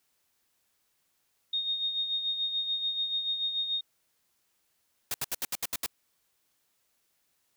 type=tone with tremolo; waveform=sine; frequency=3700 Hz; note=A#7; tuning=14 cents flat; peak=-26 dBFS; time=1.53-3.81 s; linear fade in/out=5 ms; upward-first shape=sine; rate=6.9 Hz; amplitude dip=55%
type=noise bursts; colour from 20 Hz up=white; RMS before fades=-31 dBFS; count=8; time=5.11-5.862 s; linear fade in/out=2 ms; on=31 ms; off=72 ms
effects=white hiss -74 dBFS RMS until 7.56 s

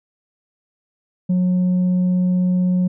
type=tone with tanh clipping; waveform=sine; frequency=181.6 Hz; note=F#3; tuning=32 cents flat; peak=-15 dBFS; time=1.29-2.88 s; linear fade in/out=10 ms; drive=2 dB; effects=none

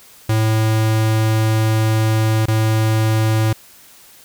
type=tone with dropouts; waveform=square; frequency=110 Hz; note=A2; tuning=in tune; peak=-14 dBFS; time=0.29-3.53 s; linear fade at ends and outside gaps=5 ms; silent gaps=2.458-2.481 s; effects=white hiss -45 dBFS RMS until 4.24 s

